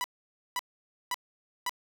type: tone bursts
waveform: sawtooth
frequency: 987.8 Hz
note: B5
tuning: in tune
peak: -25 dBFS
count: 4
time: 0.01-1.694 s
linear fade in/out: 0 ms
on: 31 ms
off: 520 ms
effects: none